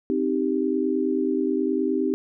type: chord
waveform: sine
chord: C minor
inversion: none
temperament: equal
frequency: 261.6 / 311.1 / 392 Hz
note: C4 / Eb4 / G4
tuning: 0 / 0 / 0 cents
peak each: -25 dBFS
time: 0.1-2.14 s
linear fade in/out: 0 ms
effects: none